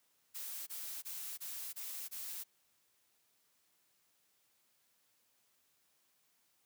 blue noise bursts, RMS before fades -44 dBFS, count 6, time 0.34-2.44 s, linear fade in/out 20 ms, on 330 ms, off 24 ms, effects white hiss -75 dBFS RMS until 6.65 s + high-pass 80 Hz 12 dB/octave

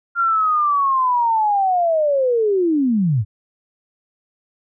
sine linear sweep, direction down, 1396.9 to 93.6 Hz, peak -14 dBFS, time 0.15-3.25 s, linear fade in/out 50 ms, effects none

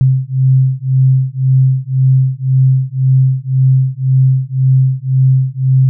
sine beating tone pair, 130.5 / 132.4 Hz, C3 / C3, -4 / +21 cents, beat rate 1.9 Hz, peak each -11 dBFS, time 0.01-5.89 s, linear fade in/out 0 ms, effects none

